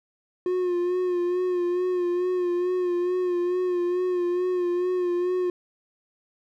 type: tone with vibrato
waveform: triangle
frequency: 358.2 Hz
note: F4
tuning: 44 cents sharp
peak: -20 dBFS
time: 0.46-5.5 s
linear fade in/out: 2 ms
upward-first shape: sine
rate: 2.3 Hz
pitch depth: 38 cents each way
effects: none